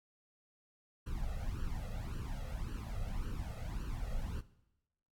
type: noise with flanger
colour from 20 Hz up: brown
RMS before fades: -39 dBFS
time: 1.06-4.41 s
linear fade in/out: 10 ms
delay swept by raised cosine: 0.68 to 1.56 ms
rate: 1.8 Hz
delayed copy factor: +0.9
effects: noise-tail reverb RT60 0.9 s tail -17 dB re dry + AAC 64 kbps